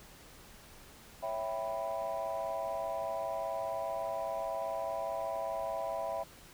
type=chord; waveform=sine; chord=C# half-diminished seventh; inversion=none; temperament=equal; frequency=554.4 / 659.3 / 784 / 987.8 Hz; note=C#5 / E5 / G5 / B5; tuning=0 / 0 / 0 / 0 cents; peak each=-40 / -35 / -40 / -40 dBFS; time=1.22-6.24 s; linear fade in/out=20 ms; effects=tanh soft clip ceiling -27 dBFS + pink hiss -55 dBFS RMS until 6.53 s